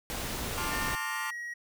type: noise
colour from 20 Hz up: pink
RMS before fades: -35 dBFS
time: 0.1-0.95 s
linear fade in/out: 0 ms
type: chord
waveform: sawtooth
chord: D minor seventh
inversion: second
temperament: just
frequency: 881 / 1057.2 / 1174.7 / 1409.6 Hz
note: A5 / C6 / D6 / F6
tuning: +2 / +18 / 0 / +16 cents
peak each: -35 dBFS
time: 0.57-1.31 s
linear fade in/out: 10 ms
type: tone with pitch glide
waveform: triangle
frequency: 1814 to 1902 Hz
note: A#6 to A#6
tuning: -48 to +34 cents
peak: -34 dBFS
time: 0.71-1.54 s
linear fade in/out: 10 ms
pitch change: +82 cents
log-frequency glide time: 0.87-1.33 s
effects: none